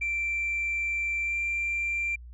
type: tone with pitch glide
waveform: sine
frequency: 2349 to 2364 Hz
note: D7 to D7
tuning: 0 to +11 cents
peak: -25 dBFS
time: 0.01-2.16 s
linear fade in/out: 10 ms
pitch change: +11 cents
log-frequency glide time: 1.23-1.35 s
effects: tanh soft clip ceiling -23 dBFS + added 60 Hz sine -42 dBFS peak until 2.33 s